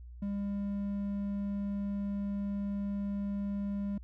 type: tone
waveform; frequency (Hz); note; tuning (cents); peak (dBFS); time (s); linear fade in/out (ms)
triangle; 201; G3; +44; -30; 0.22-3.98; 5
effects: added 60 Hz sine -45 dBFS peak until 4.03 s